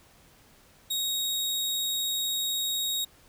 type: tone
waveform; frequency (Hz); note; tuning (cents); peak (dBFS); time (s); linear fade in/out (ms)
sawtooth; 3768; A#7; +18; -24; 0.9-3.05; 10
effects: pink hiss -58 dBFS RMS until 3.28 s